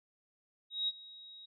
sine tone with ADSR envelope, 3799 Hz, A#7, 32 cents sharp, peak -29 dBFS, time 0.7-1.46 s, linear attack 180 ms, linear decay 35 ms, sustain -20 dB, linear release 11 ms, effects none

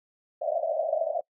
white band-pass noise, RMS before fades -28 dBFS, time 0.41-1.21 s, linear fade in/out 10 ms, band 580 to 680 Hz, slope 96 dB/octave, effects noise-tail reverb RT60 0.1 s tail -25 dB re dry

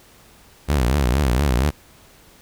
sawtooth tone with vibrato, 66.2 Hz, C2, 21 cents sharp, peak -12 dBFS, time 0.68-1.71 s, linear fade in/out 20 ms, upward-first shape triangle, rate 4.3 Hz, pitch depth 250 cents each way, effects pink hiss -50 dBFS RMS until 2.41 s

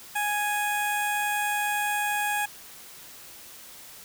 15% pulse tone with notch filter, 830.6 Hz, G#5, in tune, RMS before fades -27 dBFS, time 0.15-2.46 s, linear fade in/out 10 ms, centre 4100 Hz, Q 1.2, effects white hiss -46 dBFS RMS until 4.04 s

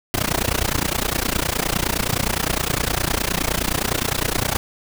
pink noise with amplitude modulation, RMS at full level -18 dBFS, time 0.14-4.57 s, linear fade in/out 0 ms, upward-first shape sine, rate 29.7 Hz, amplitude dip 95%, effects none

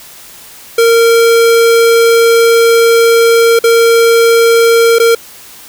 square tone with dropouts, 461.6 Hz, A#4, 17 cents flat, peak -5 dBFS, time 0.78-5.15 s, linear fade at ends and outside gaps 5 ms, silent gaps 3.591-3.639 / 4.986-4.998 s, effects white hiss -34 dBFS RMS until 5.68 s

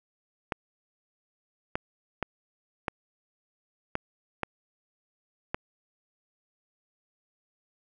clicks, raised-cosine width 0.5 ms, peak -13 dBFS, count 7, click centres 0.522 / 1.755 / 2.227 / 2.882 / 3.954 / 4.433 / 5.545 s, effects none

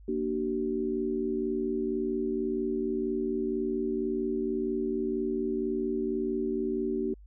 sine tone cluster, 233.8 / 295.7 / 380 Hz, A#3 / D4 / F#4, +5 / +12 / +46 cents, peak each -33 / -33 / -30 dBFS, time 0.08-7.14 s, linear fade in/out 5 ms, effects added 50 Hz sine -48 dBFS peak until 7.26 s

